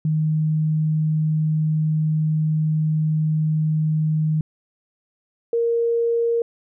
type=tone pair in turn; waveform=sine; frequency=155.56 / 466.2 Hz; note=D#3 / A#4; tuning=0 / 0 cents; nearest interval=octave + perfect fifth; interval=1900 cents; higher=second; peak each=-17 dBFS; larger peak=neither; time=0.05-4.41 / 5.53-6.42 s; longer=first; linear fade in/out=2 ms; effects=none